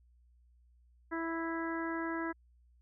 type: harmonic tone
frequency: 329.6 Hz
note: E4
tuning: in tune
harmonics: 1 / 2 / 3 / 4 / 5 / 6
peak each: -36 / -45 / -42 / -44 / -42 / -47 dBFS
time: 1.11-2.33 s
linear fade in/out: 20 ms
effects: added 60 Hz sine -62 dBFS peak until 2.81 s